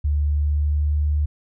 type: tone with pitch glide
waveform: sine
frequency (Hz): 73.42 to 74.32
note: D2 to D2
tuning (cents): 0 to +21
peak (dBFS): -17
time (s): 0.04-1.26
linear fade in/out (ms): 10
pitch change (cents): +21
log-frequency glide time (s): 0.25-0.95
effects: none